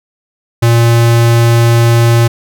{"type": "tone", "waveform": "square", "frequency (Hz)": 117, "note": "A#2", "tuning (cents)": 7, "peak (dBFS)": -6, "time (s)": [0.62, 2.28], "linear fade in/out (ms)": 10, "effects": []}